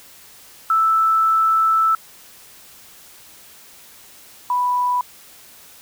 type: tone pair in turn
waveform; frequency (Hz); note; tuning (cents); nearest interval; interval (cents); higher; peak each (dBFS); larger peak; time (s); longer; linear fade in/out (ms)
sine; 1318 / 987.4; E6 / B5; -1 / -1; perfect fourth; 500; first; -13 / -16; first; 0.7-1.95 / 4.5-5.01; first; 2
effects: white hiss -45 dBFS RMS until 5.81 s